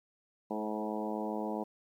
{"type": "harmonic tone with a mistuned harmonic", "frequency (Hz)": 107.4, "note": "A2", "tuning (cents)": -41, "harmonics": [2, 3, 4, 5, 6, 7, 8, 9], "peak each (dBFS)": [-38, -40, -41, -42, -43, -43, -44, -45], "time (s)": [0.5, 1.64], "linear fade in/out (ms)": 10, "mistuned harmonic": 5, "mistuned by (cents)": -15, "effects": ["11-bit"]}